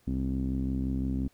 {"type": "tone with low-pass filter", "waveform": "sawtooth", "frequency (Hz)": 65.8, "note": "C2", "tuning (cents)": 10, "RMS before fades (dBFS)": -30, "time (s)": [0.07, 1.28], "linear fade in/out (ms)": 5, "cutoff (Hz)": 250, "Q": 4.9, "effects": ["pink hiss -66 dBFS RMS until 1.33 s"]}